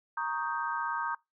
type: chord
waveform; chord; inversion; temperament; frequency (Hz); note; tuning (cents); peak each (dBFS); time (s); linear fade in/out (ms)
sine; Eb dominant seventh; second; equal; 932.3 / 1108.7 / 1244.5 / 1568; Bb5 / Db6 / Eb6 / G6; 0 / 0 / 0 / 0; -34 / -38 / -36 / -36; 0.17-1.15; 5
effects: noise-tail reverb RT60 0.2 s tail -23 dB re dry